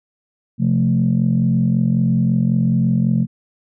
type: chord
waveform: sine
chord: F major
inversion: second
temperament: equal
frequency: 130.81 / 174.61 / 220 Hz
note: C3 / F3 / A3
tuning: 0 / 0 / 0 cents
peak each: -17 dBFS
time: 0.58-3.27 s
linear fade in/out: 50 ms
effects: tanh soft clip ceiling -6 dBFS